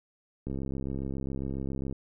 click train, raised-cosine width 3 ms, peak -22 dBFS, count 99, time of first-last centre 0.47-1.926 s, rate 67.3 Hz, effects none

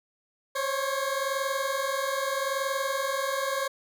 20% pulse tone pair together, 533.6 / 554.4 Hz, C5 / C#5, +34 / 0 cents, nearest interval minor second, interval 66 cents, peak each -25 dBFS, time 0.55-3.68 s, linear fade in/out 10 ms, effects none

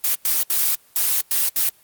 blue noise bursts at uneven times, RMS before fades -19 dBFS, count 6, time 0.04-0.15 / 0.25-0.43 / 0.5-0.75 / 0.96-1.21 / 1.31-1.49 / 1.56-1.69 s, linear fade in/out 2 ms, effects white hiss -54 dBFS RMS until 1.83 s + Opus 24 kbps

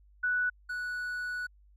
sine / triangle tone pair in turn, 1480 / 1474.4 Hz, F#6 / F#6, 0 / -7 cents, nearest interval unison, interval 7 cents, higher first, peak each -26 / -31 dBFS, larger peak first, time 0.23-0.5 / 0.69-1.47 s, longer second, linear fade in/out 10 ms, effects added 50 Hz sine -57 dBFS peak until 1.76 s

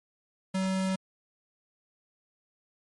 square tone, 189.5 Hz, F#3, 42 cents sharp, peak -27 dBFS, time 0.54-0.96 s, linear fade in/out 10 ms, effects MP3 48 kbps

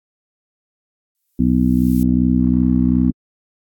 violet noise with exponential growth, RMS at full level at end -33 dBFS, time 1.15-2.03 s, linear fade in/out 0 ms, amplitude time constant 190 ms
harmonic tone, 62.7 Hz, B1, 27 cents sharp, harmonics 1 / 2 / 3 / 4 / 5, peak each -21 / -23 / -17 / -15 / -24 dBFS, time 1.39-3.11 s, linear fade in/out 5 ms
effects AAC 64 kbps

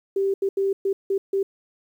sine tone bursts at uneven times, 391.2 Hz, G4, 4 cents flat, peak -19 dBFS, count 6, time 0.16-0.34 / 0.42-0.49 / 0.57-0.73 / 0.85-0.93 / 1.1-1.18 / 1.33-1.43 s, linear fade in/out 5 ms, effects 9-bit

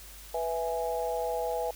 sine chord, E major, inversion second, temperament equal, 493.9 / 659.3 / 830.6 Hz, B4 / E5 / G#5, 0 / 0 / 0 cents, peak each -32 / -33 / -34 dBFS, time 0.34-1.71 s, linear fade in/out 5 ms, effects added 50 Hz sine -49 dBFS peak until 1.75 s + white hiss -49 dBFS RMS until 1.75 s

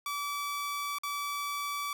sawtooth tone with dropouts, 1152 Hz, D6, 34 cents flat, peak -29 dBFS, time 0.06-1.93 s, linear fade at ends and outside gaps 2 ms, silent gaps 0.985-1.034 s, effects none

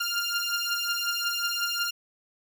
15% pulse beating tone pair, 1396.9 / 1402.4 Hz, F6 / F6, 0 / +7 cents, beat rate 5.5 Hz, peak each -23 dBFS, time 0-1.91 s, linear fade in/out 10 ms, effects none

